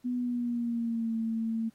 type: tone with pitch glide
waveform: sine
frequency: 247.1 to 225.3 Hz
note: B3 to A3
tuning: +1 to +41 cents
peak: -28 dBFS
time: 0.04-1.7 s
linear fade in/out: 20 ms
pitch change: -160 cents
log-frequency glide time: 0.15-1.15 s
effects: pink hiss -68 dBFS RMS until 1.74 s + AAC 48 kbps